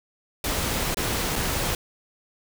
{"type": "noise with dropouts", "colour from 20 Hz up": "pink", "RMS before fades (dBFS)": -26, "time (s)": [0.44, 1.75], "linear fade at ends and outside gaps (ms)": 2, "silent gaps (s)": [[0.945, 0.97], [1.357, 1.36]], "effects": []}